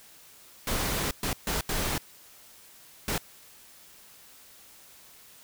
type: noise bursts at uneven times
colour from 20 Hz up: pink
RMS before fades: -29 dBFS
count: 5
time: 0.67-1.11 / 1.23-1.33 / 1.47-1.61 / 1.69-1.98 / 3.08-3.18 s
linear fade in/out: 2 ms
effects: white hiss -53 dBFS RMS until 5.43 s

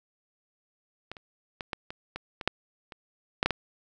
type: clicks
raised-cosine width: 0.3 ms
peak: -21 / -29 / -19 / -15 / -22 / -19 / -20 / -7 / -26 / -7 / -7 / -11 dBFS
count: 12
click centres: 1.116 / 1.168 / 1.608 / 1.732 / 1.905 / 2.16 / 2.412 / 2.476 / 2.922 / 3.429 / 3.46 / 3.507 s
effects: none

